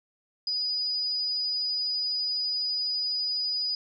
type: tone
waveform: sine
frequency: 4944 Hz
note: D#8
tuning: 12 cents flat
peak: -26 dBFS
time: 0.47-3.75 s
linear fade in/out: 2 ms
effects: none